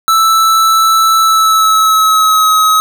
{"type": "tone with pitch glide", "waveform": "square", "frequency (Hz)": [1318.5, 1273.6], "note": ["E6", "D#6"], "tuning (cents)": [0, 40], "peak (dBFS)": -7, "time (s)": [0.08, 2.8], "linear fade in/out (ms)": 0, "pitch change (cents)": -60, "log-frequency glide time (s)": [1.18, 2.5], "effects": []}